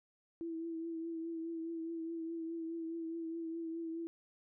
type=tone with vibrato; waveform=sine; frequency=329.6 Hz; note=E4; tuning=in tune; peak=-38 dBFS; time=0.41-4.07 s; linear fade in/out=0 ms; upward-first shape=triangle; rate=4.8 Hz; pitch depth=35 cents each way; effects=none

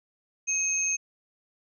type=tone pair together; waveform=sine; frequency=2548 / 6387 Hz; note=D#7 / G8; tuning=+41 / +31 cents; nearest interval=octave + major third; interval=1590 cents; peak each=-31 / -25 dBFS; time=0.47-0.97 s; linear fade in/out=20 ms; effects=none

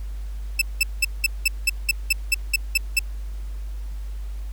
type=tone bursts; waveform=sawtooth; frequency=2637 Hz; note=E7; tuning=in tune; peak=-12 dBFS; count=12; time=0.59-2.992 s; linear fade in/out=5 ms; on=26 ms; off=190 ms; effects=added 50 Hz sine -28 dBFS peak until 4.52 s + pink hiss -52 dBFS RMS until 4.52 s

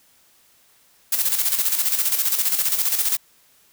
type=noise with tremolo; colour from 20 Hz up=blue; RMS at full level=-19 dBFS; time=1.12-3.17 s; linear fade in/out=5 ms; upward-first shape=square; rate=15 Hz; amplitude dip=55%; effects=white hiss -57 dBFS RMS until 3.72 s

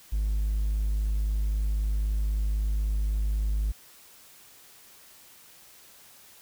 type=tone; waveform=triangle; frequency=51.91 Hz; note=G#1; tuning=in tune; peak=-21 dBFS; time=0.12-3.72 s; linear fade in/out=10 ms; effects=tanh soft clip ceiling -18 dBFS + white hiss -53 dBFS RMS until 6.41 s

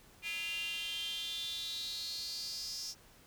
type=tone with high-pass filter sweep; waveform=square; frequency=185.7 Hz; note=F#3; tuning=7 cents sharp; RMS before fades=-40 dBFS; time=0.22-2.95 s; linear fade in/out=50 ms; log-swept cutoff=2500 to 5400 Hz; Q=8.6; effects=pink hiss -61 dBFS RMS until 3.26 s

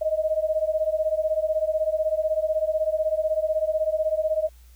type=beating tone pair; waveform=sine; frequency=618 / 634 Hz; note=D#5 / D#5; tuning=-12 / +32 cents; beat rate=16 Hz; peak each=-24 dBFS; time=0.01-4.49 s; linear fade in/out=10 ms; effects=added 60 Hz sine -47 dBFS peak until 4.75 s + white hiss -60 dBFS RMS until 4.75 s

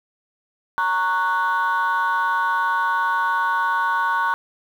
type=chord; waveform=sine; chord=F# major; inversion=first; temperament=equal with one note detuned; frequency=925.9 / 1108.7 / 1480 Hz; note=A#5 / C#6 / F#6; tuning=-12 / 0 / 0 cents; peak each=-21 dBFS; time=0.78-4.34 s; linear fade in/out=0 ms; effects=tanh soft clip ceiling -13 dBFS + 8-bit

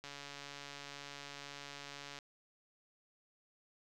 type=click train; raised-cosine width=0.2 ms; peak=-30 dBFS; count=306; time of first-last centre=0.04-2.188 s; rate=142 Hz; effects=none

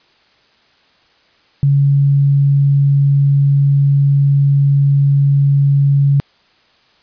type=tone; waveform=sine; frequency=140.3 Hz; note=C#3; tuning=21 cents sharp; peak=-8 dBFS; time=1.63-6.2 s; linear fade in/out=0 ms; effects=white hiss -53 dBFS RMS until 7.02 s + resampled to 11025 Hz

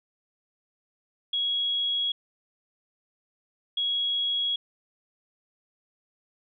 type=tone pair in turn; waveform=sine; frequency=3322 / 3322 Hz; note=G#7 / G#7; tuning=0 / 0 cents; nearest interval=unison; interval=0 cents; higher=neither; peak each=-24 / -24 dBFS; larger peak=neither; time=1.33-2.12 / 3.77-4.56 s; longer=neither; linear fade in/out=5 ms; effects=none

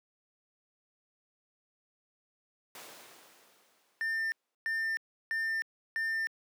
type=noise with exponential decay; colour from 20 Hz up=pink; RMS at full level=-45 dBFS; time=2.75-4.55 s; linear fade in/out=2 ms; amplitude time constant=390 ms
type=tone bursts; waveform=triangle; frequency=1799 Hz; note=A6; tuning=38 cents sharp; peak=-28 dBFS; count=4; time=4.01-6.27 s; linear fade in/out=0 ms; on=310 ms; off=340 ms
effects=high-pass 400 Hz 12 dB/octave

